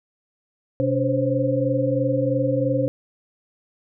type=tone cluster; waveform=sine; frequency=127.7 / 286.8 / 513 / 536 Hz; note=C3 / D4 / C5 / C5; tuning=-42 / -41 / -34 / +42 cents; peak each=-24 dBFS; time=0.8-2.88 s; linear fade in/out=0 ms; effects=none